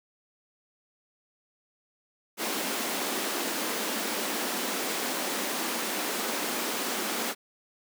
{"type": "high-pass noise", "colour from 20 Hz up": "pink", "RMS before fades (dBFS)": -31, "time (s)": [2.37, 7.35], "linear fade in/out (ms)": 50, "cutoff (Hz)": 210, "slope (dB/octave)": 48, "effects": []}